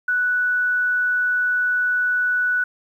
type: tone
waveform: sine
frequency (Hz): 1480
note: F#6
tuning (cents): 0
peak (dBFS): -17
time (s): 0.08-2.64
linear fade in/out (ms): 5
effects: 9-bit